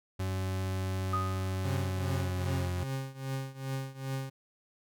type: tone with pitch glide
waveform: 40% pulse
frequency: 94.3 to 89.94 Hz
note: F#2 to F#2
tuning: +33 to -49 cents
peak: -30 dBFS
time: 0.19-2.84 s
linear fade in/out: 10 ms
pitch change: -82 cents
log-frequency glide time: 1.8-2.71 s
type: tone with exponential decay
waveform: sine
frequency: 1244.5 Hz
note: D#6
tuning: in tune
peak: -27 dBFS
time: 1.13-1.64 s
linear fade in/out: 5 ms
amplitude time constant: 110 ms
type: tone with tremolo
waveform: 40% pulse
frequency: 134 Hz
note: C3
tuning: 42 cents sharp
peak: -30 dBFS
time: 1.64-4.3 s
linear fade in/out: 10 ms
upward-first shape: triangle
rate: 2.5 Hz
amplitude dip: 90%
effects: none